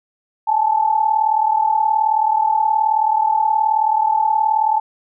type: tone pair together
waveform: sine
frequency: 841.2 / 880 Hz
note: G#5 / A5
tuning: +22 / 0 cents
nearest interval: minor second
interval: 78 cents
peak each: -18 / -15 dBFS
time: 0.47-4.8 s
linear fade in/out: 10 ms
effects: none